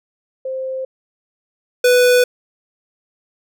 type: tone pair in turn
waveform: sine / square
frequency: 524 / 494.8 Hz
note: C5 / B4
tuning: +2 / +3 cents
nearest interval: minor second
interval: 99 cents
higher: first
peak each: -21 / -10 dBFS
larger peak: second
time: 0.45-0.85 / 1.84-2.24 s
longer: neither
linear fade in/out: 5 ms
effects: none